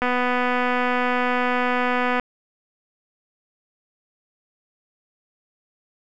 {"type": "click train", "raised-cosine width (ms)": 0.5, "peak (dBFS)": -8, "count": 541, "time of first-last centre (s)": [0.02, 2.197], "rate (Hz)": 248, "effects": []}